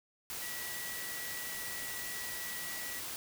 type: tone in noise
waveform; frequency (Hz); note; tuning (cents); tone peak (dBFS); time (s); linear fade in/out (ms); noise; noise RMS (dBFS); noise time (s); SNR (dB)
sine; 1939; B6; -32; -44; 0.42-2.99; 0; white; -41; 0.3-3.16; -6
effects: none